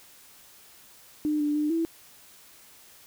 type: tone with pitch steps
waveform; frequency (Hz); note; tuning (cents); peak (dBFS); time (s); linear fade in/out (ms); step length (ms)
sine; 301.6 / 295.2 / 299.8 / 329.3; D4 / D4 / D4 / E4; +46 / +9 / +36 / -2; -23; 1.25-1.85; 0; 150
effects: white hiss -53 dBFS RMS until 3.06 s